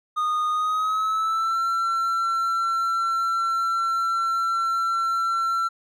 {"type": "tone with pitch glide", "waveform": "triangle", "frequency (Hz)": [1232, 1351.3], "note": ["D#6", "E6"], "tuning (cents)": [-17, 43], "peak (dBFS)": -19, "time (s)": [0.16, 5.69], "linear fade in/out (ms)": 20, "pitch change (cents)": 160, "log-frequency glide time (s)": [0.5, 1.61], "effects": []}